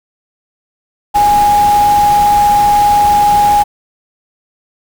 sine tone in noise, 825 Hz, G#5, 12 cents flat, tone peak -6 dBFS, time 1.14-3.64 s, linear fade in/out 20 ms, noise pink, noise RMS -22 dBFS, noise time 1.14-3.64 s, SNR +13 dB, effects none

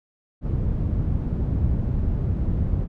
white low-pass noise, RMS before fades -23 dBFS, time 0.41-2.88 s, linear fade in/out 50 ms, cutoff 110 Hz, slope 12 dB/octave, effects none

